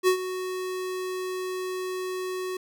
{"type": "tone with ADSR envelope", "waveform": "square", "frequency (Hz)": 370, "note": "F#4", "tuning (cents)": 0, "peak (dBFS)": -17, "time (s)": [0.03, 2.57], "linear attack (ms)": 45, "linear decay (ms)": 92, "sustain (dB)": -13, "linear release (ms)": 4, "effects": []}